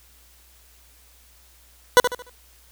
20% pulse tone with echo, 493.9 Hz, B4, in tune, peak -4 dBFS, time 1.97-2 s, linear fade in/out 0 ms, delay 74 ms, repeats 4, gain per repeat -9 dB, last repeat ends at 2.296 s, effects added 60 Hz sine -55 dBFS peak until 2.71 s + white hiss -55 dBFS RMS until 2.71 s

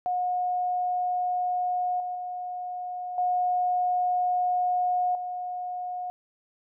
sine tone with level steps, 723 Hz, F#5, 40 cents flat, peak -24 / -29 / -31 / -22 / -30 dBFS, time 0.06-6.1 s, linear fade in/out 0 ms, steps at 2 / 2.15 / 3.18 / 5.15 s, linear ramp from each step 2 ms, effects none

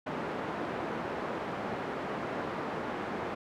pink band-pass noise, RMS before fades -36 dBFS, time 0.06-3.35 s, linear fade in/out 10 ms, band 220 to 1400 Hz, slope 12 dB/octave, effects none

